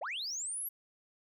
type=linear sweep; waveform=sine; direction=up; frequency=460 to 11900 Hz; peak=-34 dBFS; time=0.01-0.69 s; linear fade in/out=10 ms; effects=tanh soft clip ceiling -33 dBFS